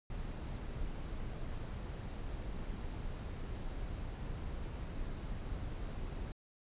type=noise; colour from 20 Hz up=brown; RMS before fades=-41 dBFS; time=0.1-6.32 s; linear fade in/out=2 ms; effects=resampled to 8000 Hz